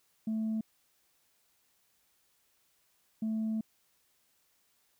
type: tone pair in turn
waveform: sine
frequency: 220 / 220 Hz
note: A3 / A3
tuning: 0 / 0 cents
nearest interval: unison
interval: 0 cents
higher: neither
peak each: -28 dBFS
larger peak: neither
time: 0.27-0.61 / 3.22-3.61 s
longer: second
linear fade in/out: 5 ms
effects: tanh soft clip ceiling -28 dBFS + white hiss -72 dBFS RMS until 4.99 s